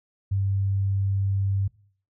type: tone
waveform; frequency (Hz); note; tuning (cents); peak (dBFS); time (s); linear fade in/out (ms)
sine; 98; G2; 0; -21; 0.31-1.68; 10
effects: noise-tail reverb RT60 0.5 s tail -21 dB re dry